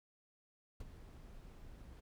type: noise with ADSR envelope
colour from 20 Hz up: brown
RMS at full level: -44 dBFS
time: 0.8-2.01 s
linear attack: 5 ms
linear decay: 27 ms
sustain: -10 dB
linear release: 18 ms
effects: none